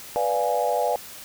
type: chord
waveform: sine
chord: B diminished seventh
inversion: none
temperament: equal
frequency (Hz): 493.9 / 587.3 / 698.5 / 830.6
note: B4 / D5 / F5 / Ab5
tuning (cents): 0 / 0 / 0 / 0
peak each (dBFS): -26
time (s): 0.16-0.96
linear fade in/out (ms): 0
effects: white hiss -41 dBFS RMS until 1.24 s